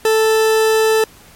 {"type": "tone", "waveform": "40% pulse", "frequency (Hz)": 440, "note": "A4", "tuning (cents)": 0, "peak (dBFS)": -10, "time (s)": [0.05, 1.04], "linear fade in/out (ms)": 2, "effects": ["pink hiss -44 dBFS RMS until 1.35 s", "MP3 64 kbps"]}